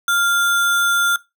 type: tone with sample-and-hold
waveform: sine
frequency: 1396.9 Hz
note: F6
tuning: in tune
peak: -14 dBFS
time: 0.08-1.16 s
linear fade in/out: 2 ms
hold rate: 4900 Hz
effects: noise-tail reverb RT60 0.2 s tail -18 dB re dry